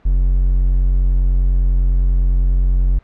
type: tone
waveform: triangle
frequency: 45.09 Hz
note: F#1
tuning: 44 cents flat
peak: -9 dBFS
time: 0.05-2.99 s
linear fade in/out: 10 ms
effects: pink hiss -52 dBFS RMS until 3.03 s + low-pass 2000 Hz 12 dB/octave